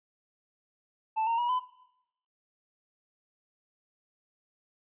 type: tone with pitch steps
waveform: triangle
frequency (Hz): 880 / 920.6 / 963 / 1007.4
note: A5 / A#5 / B5 / B5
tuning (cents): 0 / -22 / -44 / +34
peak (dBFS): -24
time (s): 1.16-1.6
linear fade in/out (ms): 20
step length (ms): 110
effects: noise-tail reverb RT60 0.8 s tail -17 dB re dry + resampled to 8000 Hz